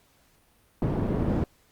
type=low-pass noise; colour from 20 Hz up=white; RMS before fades=-26 dBFS; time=0.82-1.44 s; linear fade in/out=2 ms; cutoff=310 Hz; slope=12 dB/octave; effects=pink hiss -63 dBFS RMS until 1.71 s + Opus 48 kbps